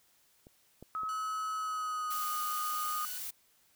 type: clicks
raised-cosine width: 2 ms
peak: -40 / -34 / -39 dBFS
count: 3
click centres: 0.469 / 0.826 / 1.034 s
type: tone with pitch glide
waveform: sine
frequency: 1281 to 1230.9 Hz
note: E6 to D#6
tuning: -50 to -19 cents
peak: -33 dBFS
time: 0.95-3.05 s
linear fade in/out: 0 ms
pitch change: -69 cents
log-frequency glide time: 1.56-2.29 s
type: tone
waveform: 10% pulse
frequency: 1480 Hz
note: F#6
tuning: in tune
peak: -38 dBFS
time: 1.09-3.18 s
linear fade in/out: 0 ms
type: noise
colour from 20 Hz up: blue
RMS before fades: -40 dBFS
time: 2.1-3.31 s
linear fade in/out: 10 ms
effects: white hiss -68 dBFS RMS until 3.75 s